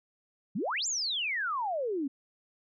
sine exponential two-way sweep, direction up then down, 163.2 to 7459 to 260.5 Hz, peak -29 dBFS, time 0.55-2.08 s, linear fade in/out 10 ms, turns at 0.87 s, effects none

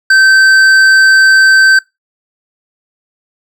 sine tone with hard clipping, 1549 Hz, G6, 21 cents flat, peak -5 dBFS, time 0.1-1.79 s, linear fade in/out 5 ms, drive 8 dB, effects noise-tail reverb RT60 0.2 s tail -23 dB re dry

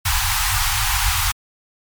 pink band-stop noise, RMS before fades -19 dBFS, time 0.05-1.32 s, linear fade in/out 10 ms, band 110 to 770 Hz, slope 96 dB/octave, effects MP3 96 kbps

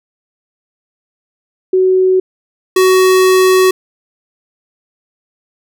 sine / square tone pair in turn, 373.6 / 373.6 Hz, F#4 / F#4, +17 / +17 cents, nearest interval unison, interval 0 cents, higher neither, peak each -7 dBFS, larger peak neither, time 1.73-2.2 / 2.76-3.71 s, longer second, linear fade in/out 5 ms, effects none

